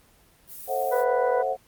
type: noise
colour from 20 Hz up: violet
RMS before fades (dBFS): -40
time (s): 0.47-1.05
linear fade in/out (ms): 50
type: chord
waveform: sine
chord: F# half-diminished seventh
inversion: first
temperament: just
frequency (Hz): 444 / 532.8 / 666 / 740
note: A4 / C5 / E5 / F#5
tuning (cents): +16 / +31 / +18 / 0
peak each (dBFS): -33 / -27 / -32 / -27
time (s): 0.67-1.57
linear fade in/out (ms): 50
type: harmonic tone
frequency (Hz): 493.9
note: B4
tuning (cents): 0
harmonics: 1 / 2 / 3 / 4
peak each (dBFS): -23 / -30 / -34 / -43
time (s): 0.91-1.43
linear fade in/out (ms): 20
effects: pink hiss -58 dBFS RMS until 1.67 s + Opus 24 kbps